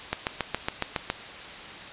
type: click train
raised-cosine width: 0.3 ms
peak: -9 dBFS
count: 8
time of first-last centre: 0.13-1.101 s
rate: 7.21 Hz
effects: white hiss -40 dBFS RMS until 1.92 s + resampled to 8000 Hz

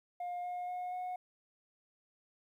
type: tone with pitch steps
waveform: sine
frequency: 710 / 716.2 / 722.4 / 728.7 Hz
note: F5 / F5 / F#5 / F#5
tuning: +28 / +43 / -42 / -27 cents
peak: -34 dBFS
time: 0.2-1.16 s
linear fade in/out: 5 ms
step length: 240 ms
effects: tanh soft clip ceiling -36 dBFS + 12-bit

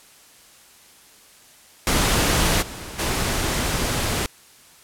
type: noise with level steps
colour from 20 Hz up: pink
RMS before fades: -19 / -35 / -23 dBFS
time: 1.87-4.26 s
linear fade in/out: 0 ms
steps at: 2.61 / 2.98 s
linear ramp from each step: 20 ms
effects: white hiss -50 dBFS RMS until 4.83 s + low-pass 12000 Hz 12 dB/octave

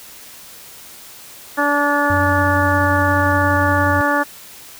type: harmonic tone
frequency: 289 Hz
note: D4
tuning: 28 cents flat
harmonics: 1 / 2 / 3 / 4 / 5 / 6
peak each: -21 / -21 / -21 / -21 / -21 / -21 dBFS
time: 1.57-4.24 s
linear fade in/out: 20 ms
type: tone with vibrato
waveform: triangle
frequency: 92.5 Hz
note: F#2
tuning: in tune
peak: -17 dBFS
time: 2.1-4.01 s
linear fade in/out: 0 ms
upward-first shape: triangle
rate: 17 Hz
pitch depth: 76 cents each way
effects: white hiss -39 dBFS RMS until 4.79 s

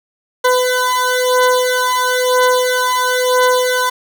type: beating tone pair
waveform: 20% pulse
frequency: 502 / 503 Hz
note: B4 / B4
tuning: +28 / +32 cents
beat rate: 1 Hz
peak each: -10 dBFS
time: 0.44-3.9 s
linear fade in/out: 10 ms
effects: none

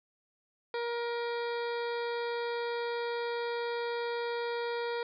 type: harmonic tone with a mistuned harmonic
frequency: 472.4 Hz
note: A#4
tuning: 23 cents sharp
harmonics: 1 / 2 / 3 / 4 / 5 / 7 / 8 / 9 / 10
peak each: -33 / -39 / -43 / -45 / -47 / -50 / -51 / -52 / -53 dBFS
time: 0.74-5.03 s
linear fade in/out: 2 ms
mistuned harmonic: 9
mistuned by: -17 cents
effects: none

